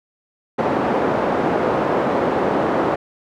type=band-pass noise; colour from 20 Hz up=pink; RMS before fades=-19 dBFS; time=0.58-2.96 s; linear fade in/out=10 ms; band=280 to 910 Hz; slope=12 dB/octave; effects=none